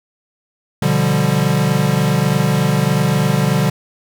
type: chord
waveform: square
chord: G dominant seventh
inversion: first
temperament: equal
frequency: 123.47 / 146.83 / 174.61 / 196 Hz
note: B2 / D3 / F3 / G3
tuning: 0 / 0 / 0 / 0 cents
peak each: -21 / -17 / -21 / -20 dBFS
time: 0.82-3.7 s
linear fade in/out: 5 ms
effects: none

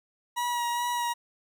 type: tone with vibrato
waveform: 40% pulse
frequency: 960 Hz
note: B5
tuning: 49 cents flat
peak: -26 dBFS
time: 0.36-1.14 s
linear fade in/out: 20 ms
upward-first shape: sine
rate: 2.4 Hz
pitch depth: 17 cents each way
effects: none

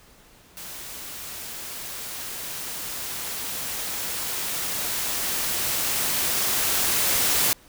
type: noise with level ramp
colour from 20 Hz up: white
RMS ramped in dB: -38 to -21 dBFS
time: 0.57-7.53 s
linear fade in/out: 0 ms
effects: pink hiss -53 dBFS RMS until 7.68 s

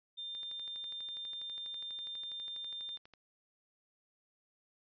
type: tone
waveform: sine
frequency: 3600 Hz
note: A7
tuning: 39 cents sharp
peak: -40 dBFS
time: 0.17-2.98 s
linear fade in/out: 20 ms
type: click train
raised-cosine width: 0.2 ms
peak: -37 dBFS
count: 35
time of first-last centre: 0.35-3.137 s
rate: 12.2 Hz
effects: resampled to 11025 Hz

